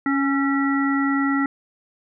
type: harmonic tone with a mistuned harmonic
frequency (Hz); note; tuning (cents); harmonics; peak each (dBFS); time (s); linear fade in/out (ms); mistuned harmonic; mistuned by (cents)
277.2; C#4; 0; 1 / 3 / 5 / 7; -19 / -31 / -26 / -27; 0.06-1.46; 2; 5; -39
effects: none